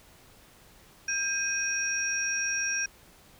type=tone cluster; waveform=sine; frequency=1596 / 2496 / 5650 Hz; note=G6 / D#7 / F8; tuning=+31 / +5 / +19 cents; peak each=-31 / -33 / -30 dBFS; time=1.08-2.86 s; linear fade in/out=5 ms; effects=pink hiss -56 dBFS RMS until 3.39 s